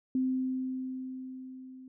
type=tone with level ramp; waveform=sine; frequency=258.9 Hz; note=C4; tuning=18 cents flat; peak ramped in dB=-25 to -46 dBFS; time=0.15-1.88 s; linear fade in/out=2 ms; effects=none